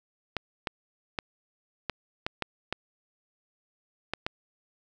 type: clicks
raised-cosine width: 0.3 ms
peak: -13 dBFS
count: 9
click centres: 0.367 / 0.672 / 1.188 / 1.897 / 2.265 / 2.423 / 2.726 / 4.136 / 4.265 s
effects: none